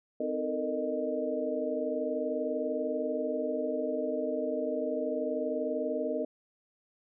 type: tone cluster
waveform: sine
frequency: 258.1 / 310.9 / 449.6 / 469.9 / 616 Hz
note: C4 / D#4 / A4 / A#4 / D#5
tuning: -23 / -1 / +37 / +14 / -17 cents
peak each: -36 / -38 / -36 / -37 / -33 dBFS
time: 0.2-6.25 s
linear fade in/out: 5 ms
effects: none